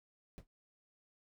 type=noise with exponential decay; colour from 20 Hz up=brown; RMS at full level=-42 dBFS; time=0.38-0.47 s; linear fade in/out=0 ms; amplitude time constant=18 ms; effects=none